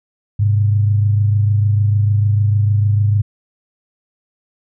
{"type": "tone pair together", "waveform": "sine", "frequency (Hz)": [102.63, 129.3], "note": ["G#2", "C3"], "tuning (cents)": [-20, -20], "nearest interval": "major third", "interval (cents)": 400, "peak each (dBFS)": [-11, -22], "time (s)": [0.39, 3.22], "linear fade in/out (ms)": 10, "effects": []}